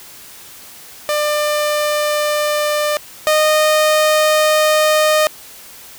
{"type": "tone pair in turn", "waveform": "sawtooth", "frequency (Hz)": [597, 615.6], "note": ["D5", "D#5"], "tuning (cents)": [28, -19], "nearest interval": "minor second", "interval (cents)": 53, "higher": "second", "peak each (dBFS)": [-11, -7], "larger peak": "second", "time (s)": [[1.09, 2.97], [3.27, 5.27]], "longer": "second", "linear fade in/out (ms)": 0, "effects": ["white hiss -38 dBFS RMS until 5.98 s"]}